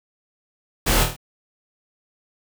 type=noise with echo; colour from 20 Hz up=pink; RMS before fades=-20 dBFS; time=0.86-1.04 s; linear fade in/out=10 ms; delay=25 ms; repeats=5; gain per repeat=-4 dB; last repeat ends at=1.165 s; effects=none